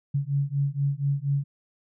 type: beating tone pair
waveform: sine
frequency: 138.59 / 142.79 Hz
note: C#3 / D3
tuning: 0 / -48 cents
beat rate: 4.2 Hz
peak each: -26 dBFS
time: 0.14-1.44 s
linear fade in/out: 10 ms
effects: none